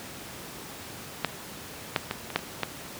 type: clicks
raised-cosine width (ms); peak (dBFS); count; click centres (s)
0.3; -7 / -6 / -12 / -20 / -6 / -23 / -9; 7; 1.247 / 1.962 / 2.111 / 2.303 / 2.36 / 2.391 / 2.633
effects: pink hiss -41 dBFS RMS until 2.99 s + high-pass 100 Hz 12 dB/octave